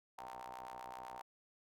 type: ring-modulated tone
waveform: sawtooth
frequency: 62.6 Hz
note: B1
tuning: 24 cents sharp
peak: -40 dBFS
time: 0.18-1.22 s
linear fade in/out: 5 ms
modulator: 849 Hz
effects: none